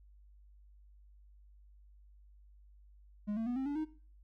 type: tone with pitch steps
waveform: triangle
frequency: 208 / 225.5 / 244.5 / 265.1 / 287.4 / 311.6 Hz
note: G#3 / A3 / B3 / C4 / D4 / D#4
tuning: +3 / +43 / -17 / +23 / -37 / +3 cents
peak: -31 dBFS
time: 3.27-3.852 s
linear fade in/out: 20 ms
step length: 97 ms
effects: noise-tail reverb RT60 0.4 s tail -17 dB re dry + added 50 Hz sine -57 dBFS peak until 4.23 s